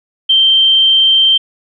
sine tone, 3136 Hz, G7, in tune, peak -6 dBFS, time 0.29-1.38 s, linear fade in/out 10 ms, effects none

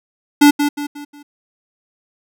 square tone with echo, 290.5 Hz, D4, 19 cents flat, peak -6 dBFS, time 0.41-0.51 s, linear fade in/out 10 ms, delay 180 ms, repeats 4, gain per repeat -8 dB, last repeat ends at 1.23 s, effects none

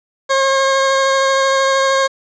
20% pulse tone with vibrato, 539 Hz, C#5, 49 cents flat, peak -7 dBFS, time 0.29-2.08 s, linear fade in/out 20 ms, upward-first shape sine, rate 13 Hz, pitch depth 11 cents each way, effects resampled to 16000 Hz + 7-bit

